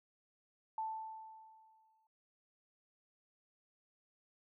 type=tone with exponential decay; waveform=sine; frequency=881 Hz; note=A5; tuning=2 cents sharp; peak=-35 dBFS; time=0.78-2.07 s; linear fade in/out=2 ms; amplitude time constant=280 ms; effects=none